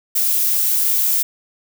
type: noise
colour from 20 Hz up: violet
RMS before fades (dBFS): -17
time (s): 0.15-1.23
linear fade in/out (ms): 10
effects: none